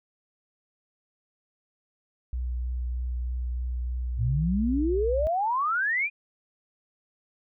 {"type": "tone with vibrato", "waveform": "sine", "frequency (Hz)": 61.5, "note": "B1", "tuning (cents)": -7, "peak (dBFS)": -27, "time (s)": [2.33, 5.27], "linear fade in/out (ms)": 0, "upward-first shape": "triangle", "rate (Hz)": 3.2, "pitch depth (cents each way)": 17}
{"type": "exponential sweep", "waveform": "sine", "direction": "up", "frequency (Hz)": [105.2, 2484], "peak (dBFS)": -23, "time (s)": [4.17, 6.1], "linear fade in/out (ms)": 50}
{"effects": []}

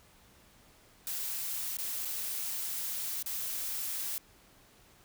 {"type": "noise with dropouts", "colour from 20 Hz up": "blue", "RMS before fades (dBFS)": -36, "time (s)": [1.07, 4.18], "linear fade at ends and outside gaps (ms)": 0, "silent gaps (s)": [[1.769, 1.786], [2.049, 2.054], [3.226, 3.261]], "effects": ["pink hiss -61 dBFS RMS until 5.04 s"]}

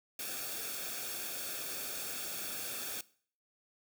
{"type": "noise with comb filter", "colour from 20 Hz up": "white", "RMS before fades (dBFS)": -40, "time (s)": [0.19, 3.01], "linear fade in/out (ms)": 2, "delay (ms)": 1, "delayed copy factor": -0.65, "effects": ["noise-tail reverb RT60 0.5 s tail -20 dB re dry"]}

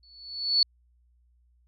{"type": "tone with exponential growth", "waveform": "sine", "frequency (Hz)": 4435, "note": "C#8", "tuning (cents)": 0, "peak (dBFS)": -16, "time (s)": [0.03, 0.63], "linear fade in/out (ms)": 2, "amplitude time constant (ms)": 130, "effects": ["added 60 Hz sine -61 dBFS peak until 1.67 s"]}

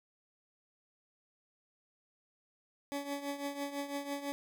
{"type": "tone with tremolo", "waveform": "20% pulse", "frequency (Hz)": 283, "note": "C#4", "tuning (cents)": 36, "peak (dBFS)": -29, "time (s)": [2.92, 4.32], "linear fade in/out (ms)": 0, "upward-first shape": "triangle", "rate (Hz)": 6, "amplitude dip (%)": 75, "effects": []}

